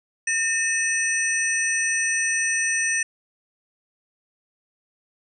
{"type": "tone cluster", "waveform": "sine", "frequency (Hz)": [1818, 2574, 5930, 8550], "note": ["A#6", "E7", "F#8", "C9"], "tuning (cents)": [-44, -42, 3, 36], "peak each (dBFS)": [-24, -27, -26, -28], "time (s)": [0.27, 3.03], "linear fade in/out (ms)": 5, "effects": []}